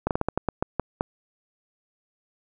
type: slowing click train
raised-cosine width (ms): 1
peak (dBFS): -9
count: 10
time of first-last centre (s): 0.07-1.009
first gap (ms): 38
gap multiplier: 1.24
effects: none